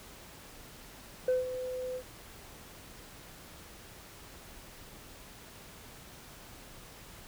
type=tone with ADSR envelope; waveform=sine; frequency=508 Hz; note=B4; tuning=49 cents sharp; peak=-21 dBFS; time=1.28-2.03 s; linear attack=4 ms; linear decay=160 ms; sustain=-13 dB; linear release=69 ms; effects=tanh soft clip ceiling -23 dBFS + pink hiss -51 dBFS RMS until 7.27 s